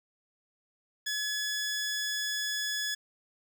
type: tone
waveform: 15% pulse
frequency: 1700 Hz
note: G#6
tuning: 40 cents sharp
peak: -24 dBFS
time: 1.06-2.95 s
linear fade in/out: 10 ms
effects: none

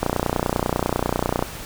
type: click train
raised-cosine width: 1 ms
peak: -5 dBFS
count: 43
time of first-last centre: 0.03-1.425 s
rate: 30.1 Hz
effects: pink hiss -35 dBFS RMS until 1.65 s

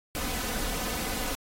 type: noise with comb filter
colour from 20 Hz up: pink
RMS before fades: -32 dBFS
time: 0.15-1.35 s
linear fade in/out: 0 ms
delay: 4 ms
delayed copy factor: +0.65
effects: AAC 48 kbps

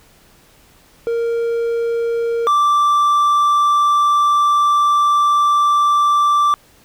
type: tone pair in turn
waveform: triangle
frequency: 465.1 / 1172 Hz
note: A#4 / D6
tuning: -4 / -4 cents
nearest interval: octave + major third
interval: 1600 cents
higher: second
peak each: -14 / -9 dBFS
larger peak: second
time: 1.07-2.47 / 2.47-6.54 s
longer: second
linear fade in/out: 0 ms
effects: pink hiss -50 dBFS RMS until 6.84 s

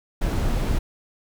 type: noise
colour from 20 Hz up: brown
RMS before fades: -22 dBFS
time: 0.21-0.79 s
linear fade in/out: 10 ms
effects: none

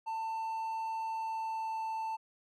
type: tone with pitch glide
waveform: triangle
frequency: 893 to 887.9 Hz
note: A5 to A5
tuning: +25 to +15 cents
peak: -32 dBFS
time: 0.06-2.17 s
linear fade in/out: 20 ms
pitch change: -10 cents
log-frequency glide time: 1.1-1.78 s
effects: none

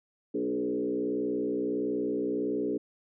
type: tone with frequency modulation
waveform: sine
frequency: 355.5 Hz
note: F4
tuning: 31 cents sharp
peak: -27 dBFS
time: 0.34-2.78 s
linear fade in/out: 10 ms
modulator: 61.5 Hz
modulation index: 1.8
effects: none

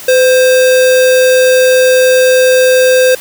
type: tone with sample-and-hold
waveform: sine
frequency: 510 Hz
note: C5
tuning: 44 cents flat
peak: -4 dBFS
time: 0.08-3.15 s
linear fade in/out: 5 ms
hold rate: 2100 Hz
effects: white hiss -29 dBFS RMS until 3.2 s

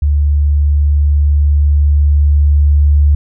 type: tone with level ramp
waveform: sine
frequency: 72.9 Hz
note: D2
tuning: 12 cents flat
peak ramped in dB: -8 to -5 dBFS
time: 0.02-3.15 s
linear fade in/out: 5 ms
effects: none

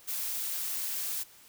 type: noise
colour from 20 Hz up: blue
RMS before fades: -34 dBFS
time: 0.07-1.24 s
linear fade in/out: 20 ms
effects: white hiss -56 dBFS RMS until 1.48 s

